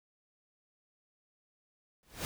pink noise with exponential growth, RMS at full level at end -33 dBFS, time 2.03-2.25 s, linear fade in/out 0 ms, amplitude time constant 46 ms, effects none

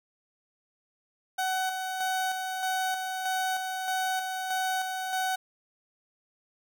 30% pulse tone with tremolo, 751 Hz, F#5, 26 cents sharp, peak -24 dBFS, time 1.38-5.36 s, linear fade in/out 10 ms, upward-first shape square, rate 1.6 Hz, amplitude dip 40%, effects none

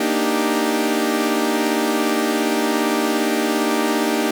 sawtooth chord, Eb major seventh, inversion second, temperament equal, 233.1 / 293.7 / 311.1 / 392 Hz, Bb3 / D4 / Eb4 / G4, 0 / 0 / 0 / 0 cents, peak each -19 dBFS, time 0-4.31 s, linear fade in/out 5 ms, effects none

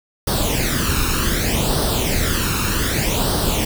pink noise with flanger, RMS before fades -19 dBFS, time 0.27-3.65 s, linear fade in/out 5 ms, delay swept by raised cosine 0.21 to 0.76 ms, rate 0.65 Hz, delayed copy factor +0.7, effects none

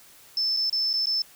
sine tone with dropouts, 5274 Hz, E8, in tune, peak -22 dBFS, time 0.37-1.22 s, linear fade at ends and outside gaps 2 ms, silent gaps 0.566-0.57 / 0.698-0.727 / 0.931-0.937 / 1.058-1.069 s, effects white hiss -52 dBFS RMS until 1.35 s

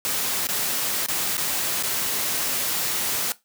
white noise with dropouts, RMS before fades -25 dBFS, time 0.05-3.32 s, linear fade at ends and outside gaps 0 ms, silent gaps 0.47-0.488 / 1.062-1.085 / 1.369-1.379 / 1.826-1.835 s, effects noise-tail reverb RT60 0.2 s tail -18 dB re dry + high-pass 100 Hz 12 dB/octave

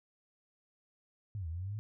sine linear two-way sweep, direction down then up, 110 to 77.78 to 110 Hz, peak -36 dBFS, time 1.35-1.79 s, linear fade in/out 0 ms, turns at 1.48 s, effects none

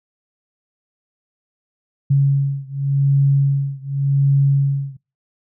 sine beating tone pair, 138.59 / 139.47 Hz, C#3 / C#3, 0 / +11 cents, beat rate 0.88 Hz, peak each -16 / -17 dBFS, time 2.1-4.97 s, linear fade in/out 10 ms, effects noise-tail reverb RT60 0.3 s tail -26 dB re dry

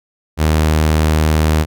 sawtooth tone, 77.78 Hz, D#2, in tune, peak -7 dBFS, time 0.37-1.66 s, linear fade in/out 50 ms, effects none

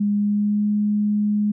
sine tone with pitch glide, 205.2 to 208.5 Hz, G#3 to G#3, -21 to +7 cents, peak -17 dBFS, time 0-1.52 s, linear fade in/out 10 ms, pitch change +28 cents, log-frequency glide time 0.13-0.66 s, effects none

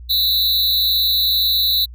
square tone with amplitude modulation, 3951 Hz, B7, in tune, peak -11 dBFS, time 0.09-1.86 s, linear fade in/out 20 ms, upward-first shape sine, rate 278 Hz, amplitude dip 85%, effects added 60 Hz sine -33 dBFS peak until 1.94 s

